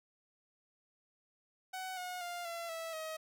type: tone with pitch steps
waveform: sawtooth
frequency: 749 / 724.3 / 700.5 / 677.4 / 655.1 / 633.5 Hz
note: F#5 / F#5 / F5 / E5 / E5 / D#5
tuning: +21 / -37 / +5 / +47 / -11 / +31 cents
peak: -36 dBFS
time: 1.73-3.17 s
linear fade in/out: 10 ms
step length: 240 ms
effects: none